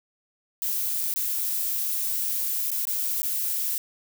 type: noise with dropouts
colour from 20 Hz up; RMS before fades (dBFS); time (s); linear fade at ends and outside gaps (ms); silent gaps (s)
violet; -27; 0.62-3.78; 1; 1.14-1.16 / 2.705-2.715 / 2.853-2.871 / 3.22-3.23
effects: none

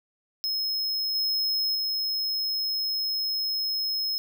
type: tone with level steps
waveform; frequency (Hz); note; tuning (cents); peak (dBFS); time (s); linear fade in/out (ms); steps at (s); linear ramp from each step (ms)
square; 5160; E8; -38; -26 / -24 / -26; 0.44-4.18; 0; 1.15 / 1.75; 2
effects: none

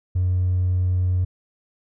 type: tone with hard clipping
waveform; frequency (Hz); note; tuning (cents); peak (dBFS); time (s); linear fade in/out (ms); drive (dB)
sine; 91; F#2; -28; -18; 0.15-1.25; 10; 1
effects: none

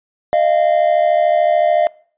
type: tone pair together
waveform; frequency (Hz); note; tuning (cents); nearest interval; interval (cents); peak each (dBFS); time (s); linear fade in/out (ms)
triangle; 616 / 689.6; D#5 / F5; -17 / -22; major second; 195; -12; 0.33-1.87; 0
effects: noise-tail reverb RT60 0.5 s tail -24 dB re dry + resampled to 8000 Hz

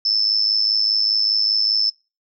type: tone with amplitude modulation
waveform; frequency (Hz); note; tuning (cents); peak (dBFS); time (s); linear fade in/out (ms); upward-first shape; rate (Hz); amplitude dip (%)
sine; 5274; E8; 0; -12; 0.05-1.9; 5; sine; 105; 80
effects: noise-tail reverb RT60 0.3 s tail -25 dB re dry

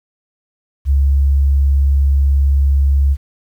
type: tone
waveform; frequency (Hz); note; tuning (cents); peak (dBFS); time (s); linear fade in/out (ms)
sine; 69.3; C#2; 0; -9; 0.85-3.17; 50
effects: 8-bit

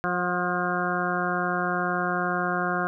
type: harmonic tone with a mistuned harmonic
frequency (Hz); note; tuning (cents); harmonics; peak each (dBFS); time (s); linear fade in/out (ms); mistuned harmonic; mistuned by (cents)
177.8; F3; +31; 1 / 2 / 3 / 4 / 6 / 7 / 8 / 9; -31 / -32 / -35 / -30 / -32 / -33 / -30 / -34; 0.04-2.87; 0; 4; +20
effects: none

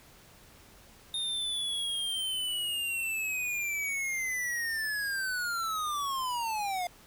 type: linear sweep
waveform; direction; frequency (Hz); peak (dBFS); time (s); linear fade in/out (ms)
square; down; 3675 to 698.5; -31; 1.14-6.87; 2
effects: pink hiss -56 dBFS RMS until 7.06 s

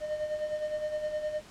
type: tone with tremolo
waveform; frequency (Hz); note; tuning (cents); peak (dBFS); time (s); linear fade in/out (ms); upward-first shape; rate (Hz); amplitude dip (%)
triangle; 609; D#5; -37; -26; 0-1.42; 50; sine; 9.7; 60
effects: pink hiss -52 dBFS RMS until 1.5 s + low-pass 8000 Hz 12 dB/octave

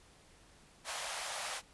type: high-pass noise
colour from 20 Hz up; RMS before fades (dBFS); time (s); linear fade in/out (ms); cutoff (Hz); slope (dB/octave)
pink; -40; 0.84-1.62; 50; 570; 48
effects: pink hiss -62 dBFS RMS until 1.73 s + resampled to 24000 Hz

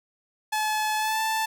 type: tone with pitch glide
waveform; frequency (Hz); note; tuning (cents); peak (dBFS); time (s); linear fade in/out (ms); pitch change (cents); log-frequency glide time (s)
sawtooth; 859 to 881.1; A5 to A5; -42 to +2; -20; 0.52-1.46; 10; +44; 0.97-1.2
effects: none

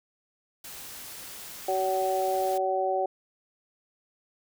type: noise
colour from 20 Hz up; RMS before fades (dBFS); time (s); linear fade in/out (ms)
white; -42; 0.64-2.58; 5
type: harmonic tone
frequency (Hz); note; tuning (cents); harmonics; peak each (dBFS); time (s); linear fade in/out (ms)
188.9; F#3; +36; 2 / 3 / 4; -30 / -29 / -27; 1.68-3.06; 5
effects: none

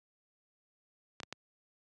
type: clicks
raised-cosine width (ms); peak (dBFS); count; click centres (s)
0.2; -22; 3; 1.202 / 1.233 / 1.326
effects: high-pass 100 Hz 12 dB/octave + resampled to 24000 Hz

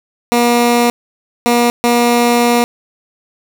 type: tone bursts at uneven times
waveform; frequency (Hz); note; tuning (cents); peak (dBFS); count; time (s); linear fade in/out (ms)
15% pulse; 239.1; A#3; +44; -3; 3; 0.32-0.9 / 1.46-1.7 / 1.84-2.64; 0
effects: none

